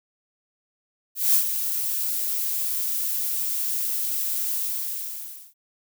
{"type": "noise with ADSR envelope", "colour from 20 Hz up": "violet", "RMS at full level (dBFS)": -17, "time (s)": [1.15, 5.54], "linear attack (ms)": 190, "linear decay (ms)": 97, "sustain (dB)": -9, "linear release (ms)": 980, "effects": []}